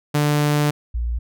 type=tone pair in turn; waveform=sawtooth / sine; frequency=147.8 / 58.65 Hz; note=D3 / A#1; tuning=+11 / +11 cents; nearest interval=octave + major third; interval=1600 cents; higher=first; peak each=-12 / -20 dBFS; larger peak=first; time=0.14-0.71 / 0.94-1.19 s; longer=first; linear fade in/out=10 ms; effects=none